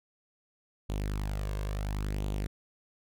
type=tone with flanger; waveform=sawtooth; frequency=50.6 Hz; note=G#1; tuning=44 cents flat; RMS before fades=-33 dBFS; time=0.89-2.47 s; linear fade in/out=10 ms; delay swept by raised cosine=0.28 to 1.88 ms; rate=0.72 Hz; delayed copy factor=+0.55; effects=none